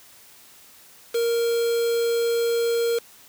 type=tone with quantisation; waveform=triangle; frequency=466.2 Hz; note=A#4; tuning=in tune; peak=-18 dBFS; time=1.14-2.99 s; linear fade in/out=10 ms; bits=5; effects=white hiss -50 dBFS RMS until 3.28 s + high-pass 60 Hz 12 dB/octave